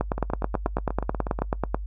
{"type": "two click trains", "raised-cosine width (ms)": 1, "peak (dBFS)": [-15, -9], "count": [11, 17], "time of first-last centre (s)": [[0.18, 1.389], [0.01, 1.745]], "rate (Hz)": [8.27, 9.22], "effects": ["noise-tail reverb RT60 0.1 s tail -22 dB re dry", "added 50 Hz sine -30 dBFS peak until 1.86 s"]}